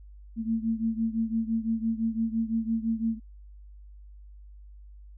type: beating tone pair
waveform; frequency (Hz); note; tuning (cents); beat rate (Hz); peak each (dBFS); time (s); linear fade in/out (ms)
sine; 223.6 / 229.5; A3 / A#3; +28 / -27; 5.9; -27 / -30; 0.36-3.2; 50
effects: added 50 Hz sine -45 dBFS peak until 5.17 s